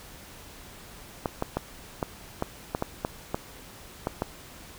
clicks, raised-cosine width 1 ms, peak -12 dBFS, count 11, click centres 1.258 / 1.424 / 1.57 / 2.028 / 2.424 / 2.749 / 2.824 / 3.049 / 3.345 / 4.071 / 4.221 s, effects pink hiss -47 dBFS RMS until 4.78 s

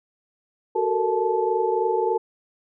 sine tone cluster, 374.1 / 442.1 / 465.5 / 871 Hz, F#4 / A4 / A#4 / A5, +19 / +8 / -2 / -18 cents, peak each -25 dBFS, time 0.75-2.18 s, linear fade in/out 10 ms, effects none

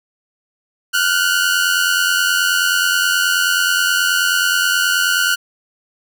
sawtooth tone pair together, 1416 / 1505.4 Hz, F6 / F#6, +23 / +29 cents, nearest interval minor second, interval 106 cents, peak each -13 dBFS, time 0.93-5.36 s, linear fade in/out 20 ms, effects none

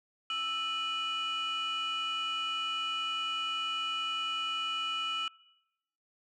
sine tone cluster, 1319 / 2464 / 2946 Hz, E6 / D#7 / F#7, +1 / -17 / -8 cents, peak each -34 / -38 / -32 dBFS, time 0.3-5.28 s, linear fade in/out 2 ms, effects noise-tail reverb RT60 0.9 s tail -23 dB re dry + tanh soft clip ceiling -27 dBFS

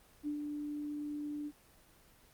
sine tone with ADSR envelope, 295 Hz, D4, 8 cents sharp, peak -33 dBFS, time 0.23-1.52 s, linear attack 43 ms, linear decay 99 ms, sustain -4 dB, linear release 54 ms, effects pink hiss -63 dBFS RMS until 2.33 s + Opus 24 kbps

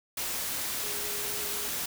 sine tone in noise, 415.3 Hz, G#4, in tune, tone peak -43 dBFS, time 0.83-1.68 s, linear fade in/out 5 ms, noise white, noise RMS -33 dBFS, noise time 0.17-1.86 s, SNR -13 dB, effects none

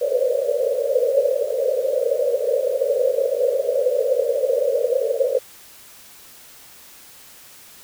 white band-pass noise, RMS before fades -20 dBFS, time 0.01-5.39 s, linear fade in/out 10 ms, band 470 to 570 Hz, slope 96 dB/octave, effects white hiss -45 dBFS RMS until 7.83 s

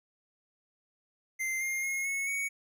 square tone with pitch steps, 2084 / 2120 / 2157 / 2195 / 2234 Hz, C7 / C7 / C#7 / C#7 / C#7, -7 / +22 / -48 / -18 / +13 cents, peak -31 dBFS, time 1.39-2.49 s, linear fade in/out 20 ms, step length 220 ms, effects none

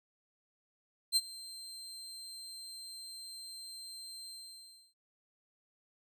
30% pulse tone with ADSR envelope, 4139 Hz, C8, 20 cents flat, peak -21 dBFS, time 1.12-4.94 s, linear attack 44 ms, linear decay 39 ms, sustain -21 dB, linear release 670 ms, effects none

